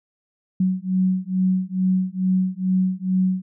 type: beating tone pair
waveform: sine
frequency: 185 / 187.3 Hz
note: F#3 / F#3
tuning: 0 / +21 cents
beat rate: 2.3 Hz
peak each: -21 dBFS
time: 0.6-3.42 s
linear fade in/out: 5 ms
effects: none